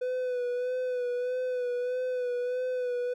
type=tone with vibrato; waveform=triangle; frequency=498.2 Hz; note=B4; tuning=15 cents sharp; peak=-26 dBFS; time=0.01-3.14 s; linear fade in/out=10 ms; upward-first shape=sine; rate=1.6 Hz; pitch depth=34 cents each way; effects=none